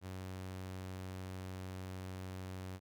sawtooth tone, 93.3 Hz, F#2, 15 cents sharp, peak -39 dBFS, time 0.01-2.8 s, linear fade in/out 50 ms, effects none

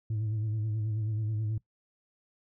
sine tone with vibrato, 108.2 Hz, A2, 29 cents flat, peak -26 dBFS, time 0.1-1.58 s, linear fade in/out 5 ms, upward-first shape sine, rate 9.3 Hz, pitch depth 49 cents each way, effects noise-tail reverb RT60 0.1 s tail -22 dB re dry + tanh soft clip ceiling -27 dBFS

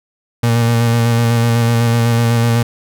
35% pulse tone with vibrato, 116.9 Hz, A#2, 5 cents sharp, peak -9 dBFS, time 0.43-2.63 s, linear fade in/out 5 ms, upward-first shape square, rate 8 Hz, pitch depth 19 cents each way, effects none

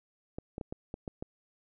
clicks, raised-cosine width 2 ms, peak -24 dBFS, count 7, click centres 0.385 / 0.581 / 0.612 / 0.725 / 0.941 / 1.078 / 1.225 s, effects none

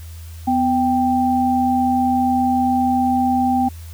sine tone pair together, 250 / 785 Hz, B3 / G5, +21 / +2 cents, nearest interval octave + minor sixth, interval 1981 cents, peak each -17 dBFS, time 0.47-3.69 s, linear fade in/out 10 ms, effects added 82 Hz sine -32 dBFS peak until 3.93 s + white hiss -46 dBFS RMS until 3.93 s

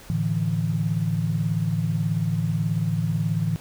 sine chord, A suspended fourth, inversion none, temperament just, 110 / 146.67 / 165 Hz, A2 / D3 / E3, 0 / -2 / +2 cents, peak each -26 / -27 / -24 dBFS, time 0.1-3.56 s, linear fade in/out 0 ms, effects pink hiss -46 dBFS RMS until 3.6 s

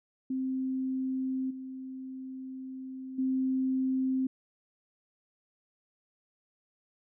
sine tone with level steps, 261.6 Hz, C4, in tune, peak -29 / -38 / -26 dBFS, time 0.3-4.27 s, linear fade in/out 5 ms, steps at 1.5 / 3.18 s, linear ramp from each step 10 ms, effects none

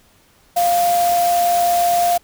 sine tone in noise, 698.5 Hz, F5, in tune, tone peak -13 dBFS, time 0.56-2.18 s, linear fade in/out 10 ms, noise white, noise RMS -26 dBFS, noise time 0.56-2.18 s, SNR +10 dB, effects pink hiss -54 dBFS RMS until 2.23 s

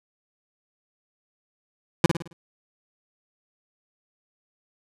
25% pulse tone with echo, 167.4 Hz, E3, 27 cents sharp, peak -8 dBFS, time 2.04-2.06 s, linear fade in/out 2 ms, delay 54 ms, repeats 5, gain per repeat -7 dB, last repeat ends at 2.33 s, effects low-pass 10000 Hz 12 dB/octave

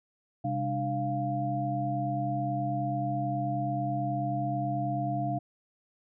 sine tone cluster, 130.8 / 200.1 / 297.7 / 696 Hz, C3 / G3 / D4 / F5, 0 / +36 / +24 / -6 cents, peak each -32 / -38 / -35 / -31 dBFS, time 0.44-5.39 s, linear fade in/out 10 ms, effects none

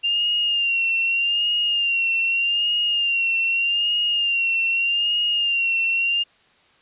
sine tone with vibrato, 2785 Hz, F7, 5 cents flat, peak -18 dBFS, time 0.03-6.24 s, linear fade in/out 20 ms, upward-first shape sine, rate 0.82 Hz, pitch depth 50 cents each way, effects white hiss -57 dBFS RMS until 6.81 s + resampled to 8000 Hz

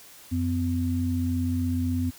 sine tone pair together, 89.8 / 253.4 Hz, F2 / B3, +49 / +45 cents, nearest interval octave + tritone, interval 1796 cents, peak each -26 dBFS, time 0.31-2.11 s, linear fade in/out 20 ms, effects white hiss -49 dBFS RMS until 2.18 s

